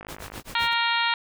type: click train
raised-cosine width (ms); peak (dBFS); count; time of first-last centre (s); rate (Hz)
0.5; -24; 21; 0.01-0.398; 51.6
type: noise with tremolo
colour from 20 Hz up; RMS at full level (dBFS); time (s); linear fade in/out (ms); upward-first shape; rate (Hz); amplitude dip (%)
pink; -37; 0.08-0.74; 10; sine; 7.7; 100
type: harmonic tone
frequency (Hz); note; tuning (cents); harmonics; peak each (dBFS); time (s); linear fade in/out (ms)
466.2; A#4; 0; 2 / 3 / 4 / 5 / 6 / 7 / 8 / 9; -26 / -28 / -29 / -30 / -31 / -31 / -32 / -33; 0.55-1.14; 2
effects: none